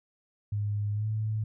sine tone with pitch glide, 103.5 to 108.46 Hz, G#2 to A2, -5 to -24 cents, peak -27 dBFS, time 0.52-1.44 s, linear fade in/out 5 ms, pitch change +81 cents, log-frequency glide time 0.93-1.07 s, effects none

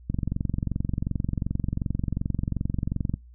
click train, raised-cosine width 5 ms, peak -14 dBFS, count 70, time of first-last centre 0.1-3.14 s, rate 22.7 Hz, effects noise-tail reverb RT60 0.2 s tail -24 dB re dry + added 60 Hz sine -46 dBFS peak until 3.34 s

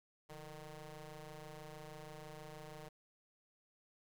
15% pulse ring-modulated tone, 155.56 Hz, D#3, in tune, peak -40 dBFS, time 0.29-2.89 s, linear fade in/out 10 ms, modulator 298 Hz, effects none

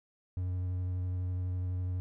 triangle tone with vibrato, 90.9 Hz, F#2, 30 cents flat, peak -29 dBFS, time 0.37-2 s, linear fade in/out 0 ms, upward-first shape triangle, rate 12 Hz, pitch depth 17 cents each way, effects none

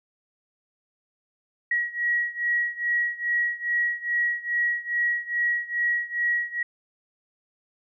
sine beating tone pair, 1909 / 1911.4 Hz, A#6 / A#6, +41 / +43 cents, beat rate 2.4 Hz, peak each -25 / -27 dBFS, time 1.71-6.63 s, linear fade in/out 5 ms, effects none

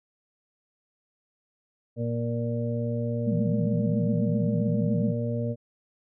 harmonic tone, 117.4 Hz, A#2, 13 cents sharp, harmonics 1 / 2 / 4 / 5, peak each -28 / -31 / -34 / -35 dBFS, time 1.96-5.56 s, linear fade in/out 50 ms
sine tone with vibrato, 188 Hz, F#3, 28 cents sharp, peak -24 dBFS, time 3.26-5.13 s, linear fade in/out 20 ms, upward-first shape sine, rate 7.4 Hz, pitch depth 290 cents each way
effects none

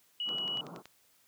sine tone, 2926 Hz, F#7, 20 cents flat, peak -32 dBFS, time 0.2-0.61 s, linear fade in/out 2 ms
pink band-pass noise, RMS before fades -47 dBFS, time 0.25-0.83 s, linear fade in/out 50 ms, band 130 to 1400 Hz, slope 96 dB/octave
click train, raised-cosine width 0.2 ms, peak -30 dBFS, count 7, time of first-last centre 0.29-0.856 s, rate 10.6 Hz
effects white hiss -67 dBFS RMS until 1.27 s + high-pass 60 Hz 12 dB/octave

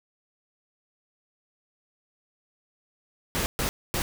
pink noise bursts at uneven times, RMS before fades -27 dBFS, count 3, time 3.35-3.46 / 3.59-3.69 / 3.94-4.02 s, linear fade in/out 0 ms, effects none

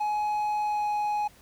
triangle tone with pitch glide, 841 to 835.7 Hz, G#5 to G#5, +22 to +11 cents, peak -23 dBFS, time 0-1.28 s, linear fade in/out 10 ms, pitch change -11 cents, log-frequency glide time 0.63-0.85 s, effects pink hiss -56 dBFS RMS until 1.41 s

